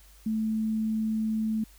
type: tone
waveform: sine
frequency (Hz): 219.2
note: A3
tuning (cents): -6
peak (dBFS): -25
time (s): 0.26-1.64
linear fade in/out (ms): 5
effects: added 50 Hz sine -53 dBFS peak until 1.78 s + white hiss -58 dBFS RMS until 1.78 s